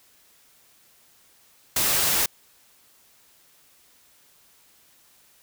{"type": "noise", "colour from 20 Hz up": "white", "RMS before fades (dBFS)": -22, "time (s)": [1.76, 2.26], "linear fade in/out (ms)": 5, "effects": ["white hiss -58 dBFS RMS until 5.42 s"]}